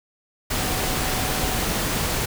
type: tone in noise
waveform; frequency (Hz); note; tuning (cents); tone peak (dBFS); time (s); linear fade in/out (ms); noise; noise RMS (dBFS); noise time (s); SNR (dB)
sine; 749; F#5; +21; -34; 0.57-1.65; 10; pink; -24; 0.5-2.26; -13
effects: none